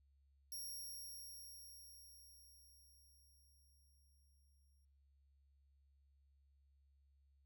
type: tone with exponential decay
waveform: 10% pulse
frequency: 5588 Hz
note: F8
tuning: in tune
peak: -39 dBFS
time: 0.52-4.85 s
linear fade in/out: 2 ms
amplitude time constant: 940 ms
effects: noise-tail reverb RT60 1.0 s tail -23 dB re dry + added 69 Hz sine -70 dBFS peak until 7.45 s